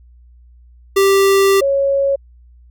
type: tone pair in turn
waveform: square / sine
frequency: 392 / 552.6 Hz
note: G4 / C#5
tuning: 0 / -6 cents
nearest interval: tritone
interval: 594 cents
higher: second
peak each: -10 / -12 dBFS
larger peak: first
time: 0.96-1.61 / 1.61-2.16 s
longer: first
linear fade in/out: 10 ms
effects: added 60 Hz sine -42 dBFS peak until 2.7 s